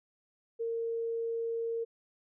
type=tone; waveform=sine; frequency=459.6 Hz; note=A#4; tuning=25 cents flat; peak=-31 dBFS; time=0.59-1.85 s; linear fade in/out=20 ms; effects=none